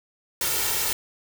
white noise with comb filter, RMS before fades -25 dBFS, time 0.41-0.93 s, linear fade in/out 2 ms, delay 2.2 ms, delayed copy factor +0.6, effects none

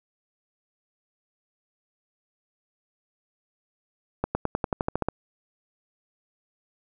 accelerating click train, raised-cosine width 1 ms, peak -10 dBFS, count 11, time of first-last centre 4.24-5.086 s, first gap 110 ms, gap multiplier 0.94, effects none

